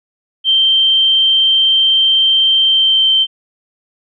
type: tone with pitch glide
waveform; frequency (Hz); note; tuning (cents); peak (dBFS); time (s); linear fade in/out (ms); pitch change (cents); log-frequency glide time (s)
sine; 3136 to 3116; G7 to G7; 0 to -11; -8; 0.44-3.27; 50; -11; 2.64-3.11
effects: none